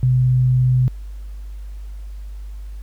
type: tone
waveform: sine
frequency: 127.1 Hz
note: C3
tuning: 50 cents flat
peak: -12 dBFS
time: 0.03-0.88 s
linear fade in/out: 0 ms
effects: added 50 Hz sine -29 dBFS peak until 2.82 s + pink hiss -55 dBFS RMS until 2.82 s